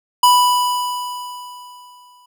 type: tone with exponential decay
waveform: square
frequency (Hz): 987.8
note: B5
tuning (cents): 0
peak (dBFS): -8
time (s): 0.23-2.26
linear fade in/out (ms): 5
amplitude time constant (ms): 440
effects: none